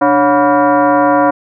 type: tone with frequency modulation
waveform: sine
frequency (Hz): 130.81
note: C3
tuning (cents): 0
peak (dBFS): -7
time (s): 0.01-1.31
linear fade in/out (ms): 10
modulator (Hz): 425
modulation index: 2.5
effects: none